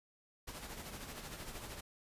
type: noise with tremolo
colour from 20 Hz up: pink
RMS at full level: -45 dBFS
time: 0.47-1.81 s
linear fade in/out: 10 ms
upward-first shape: sine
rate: 13 Hz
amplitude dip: 50%
effects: resampled to 32000 Hz